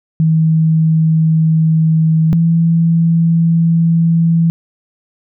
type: tone pair in turn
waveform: sine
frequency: 159.9 / 165.99 Hz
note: D#3 / E3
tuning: +48 / +12 cents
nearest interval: minor second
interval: 64 cents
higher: second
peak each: -8 dBFS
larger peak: neither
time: 0.2-2.33 / 2.33-4.5 s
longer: second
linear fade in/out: 0 ms
effects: none